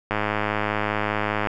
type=click train; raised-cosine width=0.5 ms; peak=-8 dBFS; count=144; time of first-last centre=0.11-1.472 s; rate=105 Hz; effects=none